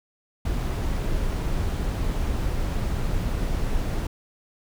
brown noise, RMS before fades -25 dBFS, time 0.45-4.07 s, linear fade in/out 5 ms, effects none

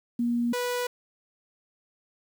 sine / sawtooth tone pair in turn, 238 / 491.1 Hz, A#3 / B4, +36 / -10 cents, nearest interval octave + minor second, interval 1254 cents, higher second, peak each -23 dBFS, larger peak neither, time 0.19-0.53 / 0.53-0.87 s, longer neither, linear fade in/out 5 ms, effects 9-bit

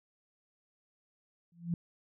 sine tone with exponential growth, 170.7 Hz, F3, 39 cents flat, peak -26 dBFS, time 1.52-1.74 s, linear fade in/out 2 ms, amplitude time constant 47 ms, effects none

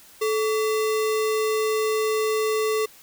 sine tone with sample-and-hold, 434.3 Hz, A4, 23 cents flat, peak -20 dBFS, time 0.21-2.86 s, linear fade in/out 10 ms, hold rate 1575 Hz, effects white hiss -50 dBFS RMS until 3.02 s

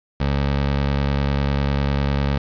20% pulse tone, 70 Hz, C#2, 18 cents sharp, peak -13 dBFS, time 0.2-2.38 s, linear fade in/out 5 ms, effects resampled to 11025 Hz + 7-bit

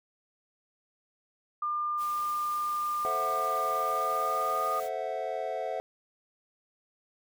sine tone with pitch glide, 1200 to 1226.6 Hz, D6 to D#6, +37 to -25 cents, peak -28 dBFS, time 1.62-4.8 s, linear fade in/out 5 ms, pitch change +38 cents, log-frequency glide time 3.77-4.66 s
white noise, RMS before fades -47 dBFS, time 1.97-4.9 s, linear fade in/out 50 ms
triangle chord, F# half-diminished seventh, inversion first, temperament equal, 440 / 523.3 / 659.3 / 740 Hz, A4 / C5 / E5 / F#5, 0 / 0 / 0 / 0 cents, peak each -37 / -35 / -33 / -34 dBFS, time 3.05-5.8 s, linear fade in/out 0 ms
effects none

